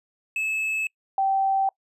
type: tone pair in turn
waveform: triangle / sine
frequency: 2600 / 776.6 Hz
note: E7 / G5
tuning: -24 / -16 cents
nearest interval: octave + major sixth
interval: 2092 cents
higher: first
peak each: -22 / -19 dBFS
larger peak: second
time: 0.36-0.87 / 1.18-1.69 s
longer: neither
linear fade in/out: 2 ms
effects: noise-tail reverb RT60 0.1 s tail -26 dB re dry + resampled to 32000 Hz